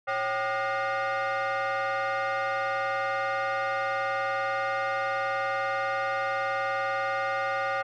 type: tone with frequency modulation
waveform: sine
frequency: 113.8 Hz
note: A#2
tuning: 41 cents flat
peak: -23 dBFS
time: 0.07-7.83 s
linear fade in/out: 20 ms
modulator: 662 Hz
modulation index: 2.5
effects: tanh soft clip ceiling -25 dBFS